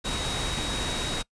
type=tone in noise; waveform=sine; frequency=3797 Hz; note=A#7; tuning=31 cents sharp; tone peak=-34 dBFS; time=0.04-1.23 s; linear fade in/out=20 ms; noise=pink; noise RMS=-30 dBFS; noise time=0.04-1.23 s; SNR=-7 dB; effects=noise-tail reverb RT60 0.1 s tail -23 dB re dry + resampled to 22050 Hz